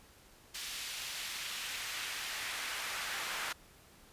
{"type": "noise with high-pass filter sweep", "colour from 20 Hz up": "brown", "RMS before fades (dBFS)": -40, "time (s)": [0.54, 3.53], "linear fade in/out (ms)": 10, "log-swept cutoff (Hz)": [3300, 1500], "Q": 0.98, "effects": ["pink hiss -60 dBFS RMS until 4.12 s", "resampled to 32000 Hz"]}